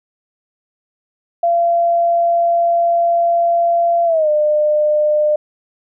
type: tone with pitch glide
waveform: sine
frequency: 684 to 602.4 Hz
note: F5 to D5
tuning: -36 to +44 cents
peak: -11 dBFS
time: 1.43-5.36 s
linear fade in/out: 5 ms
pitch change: -220 cents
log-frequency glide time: 4.05-4.29 s
effects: none

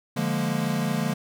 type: chord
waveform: square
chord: Bb dominant seventh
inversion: first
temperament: equal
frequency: 146.83 / 174.61 / 207.7 / 233.1 Hz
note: D3 / F3 / Ab3 / Bb3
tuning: 0 / 0 / 0 / 0 cents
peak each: -30 dBFS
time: 0.16-1.14 s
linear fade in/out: 10 ms
effects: none

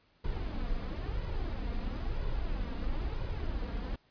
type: noise with flanger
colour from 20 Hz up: brown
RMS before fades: -34 dBFS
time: 0.24-3.96 s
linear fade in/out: 5 ms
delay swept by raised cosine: 2 to 4.3 ms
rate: 1 Hz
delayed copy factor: +0.5
effects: pink hiss -68 dBFS RMS until 4.1 s + resampled to 11025 Hz

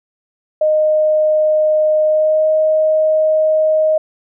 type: tone with pitch glide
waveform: sine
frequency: 617 to 624.5 Hz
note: D#5 to D#5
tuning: -15 to +6 cents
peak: -10 dBFS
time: 0.61-3.98 s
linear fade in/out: 5 ms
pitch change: +21 cents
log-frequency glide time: 2.05-2.48 s
effects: none

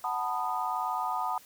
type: chord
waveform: sine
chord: B dominant seventh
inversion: second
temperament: just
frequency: 740.8 / 889 / 987.8 / 1234.7 Hz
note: F#5 / A5 / B5 / D#6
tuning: +2 / +18 / 0 / -14 cents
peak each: -34 dBFS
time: 0.04-1.38 s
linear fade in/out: 2 ms
effects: white hiss -55 dBFS RMS until 1.45 s

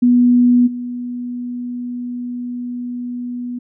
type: tone with level steps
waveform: sine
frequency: 244.6 Hz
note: B3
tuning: 16 cents flat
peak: -8 / -22 dBFS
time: 0.02-3.59 s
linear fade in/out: 10 ms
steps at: 0.66 s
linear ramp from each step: 20 ms
effects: none

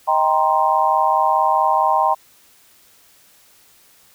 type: chord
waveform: sine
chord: C minor seventh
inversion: first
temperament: just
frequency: 627.9 / 784.9 / 941.9 / 1046.5 Hz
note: Eb5 / G5 / Bb5 / C6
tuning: +16 / +2 / +18 / 0 cents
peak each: -22 / -18 / -18 / -19 dBFS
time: 0.07-2.15 s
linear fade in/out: 20 ms
effects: white hiss -52 dBFS RMS until 4.14 s

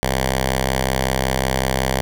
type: tone with notch filter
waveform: 5% pulse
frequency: 65.41 Hz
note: C2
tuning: in tune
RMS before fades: -20 dBFS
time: 0.03-2.01 s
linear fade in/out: 0 ms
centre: 310 Hz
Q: 1.1
effects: none

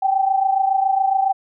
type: tone pair together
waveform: sine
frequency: 770.8 / 798 Hz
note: G5 / G5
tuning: -29 / +31 cents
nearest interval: minor second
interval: 60 cents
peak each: -16 / -21 dBFS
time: 0.02-1.33 s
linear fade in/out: 10 ms
effects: none

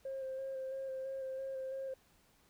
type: tone with vibrato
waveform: sine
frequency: 531 Hz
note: C5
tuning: 25 cents sharp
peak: -37 dBFS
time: 0.05-1.94 s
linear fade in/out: 5 ms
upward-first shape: square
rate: 3 Hz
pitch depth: 16 cents each way
effects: tanh soft clip ceiling -35 dBFS + pink hiss -69 dBFS RMS until 2.49 s

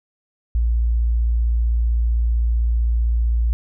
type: tone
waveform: sine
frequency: 57.8 Hz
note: A#1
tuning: 14 cents flat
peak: -15 dBFS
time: 0.55-3.53 s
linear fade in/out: 0 ms
effects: none

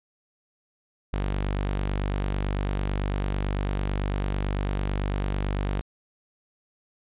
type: tone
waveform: sawtooth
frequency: 49 Hz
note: G1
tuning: in tune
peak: -21 dBFS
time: 1.13-5.81 s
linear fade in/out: 0 ms
effects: resampled to 8000 Hz

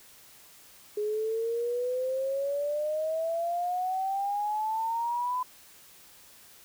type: exponential sweep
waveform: sine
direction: up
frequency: 415.3 to 1013 Hz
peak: -27 dBFS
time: 0.97-5.43 s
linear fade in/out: 5 ms
effects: white hiss -54 dBFS RMS until 6.64 s

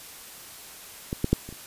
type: clicks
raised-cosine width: 3 ms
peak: -15 / -10 / -6 / -25 / -29 dBFS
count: 5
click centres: 1.129 / 1.244 / 1.33 / 1.49 / 1.526 s
effects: white hiss -44 dBFS RMS until 1.66 s + resampled to 32000 Hz

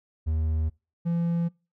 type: tone pair in turn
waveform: triangle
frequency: 78.9 / 169.76 Hz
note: D#2 / F3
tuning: +25 / -49 cents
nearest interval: octave + minor second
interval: 1326 cents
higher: second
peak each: -21 dBFS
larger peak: neither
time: 0.26-0.7 / 1.05-1.49 s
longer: neither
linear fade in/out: 20 ms
effects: noise-tail reverb RT60 0.3 s tail -25 dB re dry

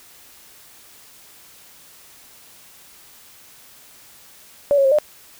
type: tone with pitch steps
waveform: sine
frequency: 572 / 550 / 535 / 601 Hz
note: D5 / C#5 / C5 / D5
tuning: -46 / -14 / +38 / +40 cents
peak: -12 dBFS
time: 4.71-4.986 s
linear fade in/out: 0 ms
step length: 69 ms
effects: white hiss -47 dBFS RMS until 5.39 s

